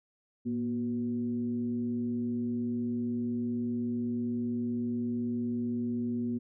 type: tone with frequency modulation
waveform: sine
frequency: 239.4 Hz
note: A#3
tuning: 46 cents sharp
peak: -29 dBFS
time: 0.45-6.39 s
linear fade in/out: 20 ms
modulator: 131 Hz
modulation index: 0.48
effects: none